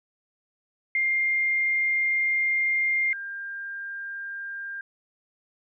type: tone pair in turn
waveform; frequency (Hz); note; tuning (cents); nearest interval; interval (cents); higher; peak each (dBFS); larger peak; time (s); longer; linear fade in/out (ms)
sine; 2111 / 1598; C7 / G6; +15 / +33; perfect fourth; 482; first; -21 / -32; first; 0.95-3.13 / 3.13-4.81; first; 2
effects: none